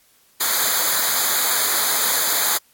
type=noise with comb filter; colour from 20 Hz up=white; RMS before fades=-19 dBFS; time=0.4-2.58 s; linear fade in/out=10 ms; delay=0.36 ms; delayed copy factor=-0.9; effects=white hiss -57 dBFS RMS until 2.73 s + AAC 64 kbps